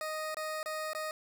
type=tone with dropouts; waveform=20% pulse; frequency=622.3 Hz; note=D#5; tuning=in tune; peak=-30 dBFS; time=0.01-1.11 s; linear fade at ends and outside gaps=1 ms; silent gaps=0.345-0.369 / 0.63-0.659 / 0.933-0.949 s; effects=none